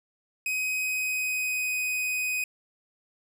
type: tone with pitch glide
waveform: 45% pulse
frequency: 2520 to 2503 Hz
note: D#7 to D#7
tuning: +21 to +10 cents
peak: -26 dBFS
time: 0.46-2.44 s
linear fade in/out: 2 ms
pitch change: -11 cents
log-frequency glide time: 0.76-1.76 s
effects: none